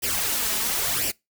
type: noise with flanger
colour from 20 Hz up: white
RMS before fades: -25 dBFS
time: 0.02-1.12 s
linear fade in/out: 20 ms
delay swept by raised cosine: 0.37 to 4.77 ms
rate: 0.96 Hz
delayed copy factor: +0.65
effects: noise-tail reverb RT60 0.2 s tail -24 dB re dry